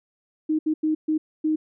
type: tone bursts at uneven times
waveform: sine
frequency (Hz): 311.1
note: D#4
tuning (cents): 0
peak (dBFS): -19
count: 5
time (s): 0.49-0.59 / 0.66-0.74 / 0.83-0.95 / 1.08-1.18 / 1.44-1.56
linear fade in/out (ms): 10
effects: none

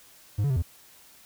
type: tone with pitch steps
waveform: triangle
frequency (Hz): 102.7 / 142.6 / 130.1 / 83.5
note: G#2 / C#3 / C3 / E2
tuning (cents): -19 / +49 / -9 / +23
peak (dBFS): -20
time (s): 0.38-0.624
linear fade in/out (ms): 10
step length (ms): 61
effects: white hiss -54 dBFS RMS until 1.25 s

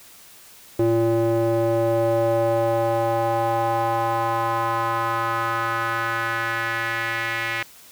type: tone with band-pass filter sweep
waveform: square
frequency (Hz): 114.7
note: A#2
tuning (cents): -28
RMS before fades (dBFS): -22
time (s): 0.79-7.63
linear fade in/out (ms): 5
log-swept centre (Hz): 400 to 2100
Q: 2.8
effects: white hiss -47 dBFS RMS until 7.91 s

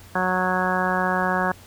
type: harmonic tone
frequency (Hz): 184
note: F#3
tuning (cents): -9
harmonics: 1 / 2 / 3 / 4 / 5 / 6 / 7 / 8 / 9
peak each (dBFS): -27 / -31 / -29 / -27 / -28 / -28 / -32 / -30 / -27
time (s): 0.15-1.52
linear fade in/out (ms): 5
effects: added 92 Hz sine -47 dBFS peak until 1.66 s + pink hiss -48 dBFS RMS until 1.66 s

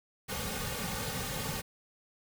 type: noise with comb filter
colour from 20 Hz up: pink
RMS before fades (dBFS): -36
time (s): 0.28-1.62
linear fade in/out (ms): 20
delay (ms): 3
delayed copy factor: -1
effects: none

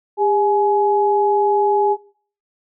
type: tone pair together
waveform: sine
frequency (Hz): 403.6 / 842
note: G#4 / G#5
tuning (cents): -49 / +24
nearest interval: octave + minor second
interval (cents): 1273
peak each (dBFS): -16 / -16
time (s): 0.17-1.97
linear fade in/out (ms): 50
effects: noise-tail reverb RT60 0.5 s tail -22 dB re dry

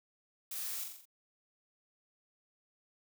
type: noise with echo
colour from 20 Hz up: blue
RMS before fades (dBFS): -41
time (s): 0.51-0.84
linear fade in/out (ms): 5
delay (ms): 43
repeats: 5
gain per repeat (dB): -4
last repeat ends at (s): 1.055
effects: none

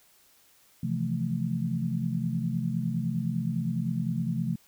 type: chord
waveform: sine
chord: F major seventh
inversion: second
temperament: equal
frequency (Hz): 130.81 / 164.81 / 174.61 / 220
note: C3 / E3 / F3 / A3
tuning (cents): 0 / 0 / 0 / 0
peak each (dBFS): -32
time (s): 0.83-4.56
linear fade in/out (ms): 5
effects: white hiss -61 dBFS RMS until 4.67 s

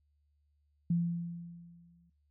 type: tone with exponential decay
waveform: sine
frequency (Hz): 170.9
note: F3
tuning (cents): -37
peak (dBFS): -25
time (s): 0.9-2.1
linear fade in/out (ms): 5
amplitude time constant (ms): 260
effects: noise-tail reverb RT60 0.3 s tail -22 dB re dry + added 73 Hz sine -70 dBFS peak until 2.3 s

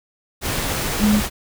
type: tone in noise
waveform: sine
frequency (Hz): 210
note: G#3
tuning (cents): +19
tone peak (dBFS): -13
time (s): 0.99-1.22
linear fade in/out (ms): 50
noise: pink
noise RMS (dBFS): -23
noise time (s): 0.41-1.3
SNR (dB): +7
effects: none

